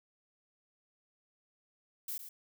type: noise with echo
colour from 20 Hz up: violet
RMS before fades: -39 dBFS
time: 2.08-2.18 s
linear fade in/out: 5 ms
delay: 110 ms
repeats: 1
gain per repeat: -9 dB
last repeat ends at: 2.29 s
effects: none